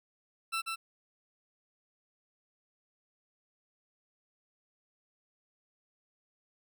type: tone with echo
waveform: 20% pulse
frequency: 1335 Hz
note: E6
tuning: 22 cents sharp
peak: -26 dBFS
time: 0.52-0.62 s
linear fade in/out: 20 ms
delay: 140 ms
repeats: 1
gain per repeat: -3 dB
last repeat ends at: 0.76 s
effects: none